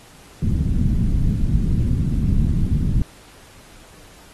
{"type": "low-pass noise", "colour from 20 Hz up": "pink", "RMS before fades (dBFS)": -18, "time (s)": [0.42, 3.02], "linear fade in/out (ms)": 2, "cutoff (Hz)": 220, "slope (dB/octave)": 24, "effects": ["pink hiss -47 dBFS RMS until 4.33 s", "AAC 32 kbps"]}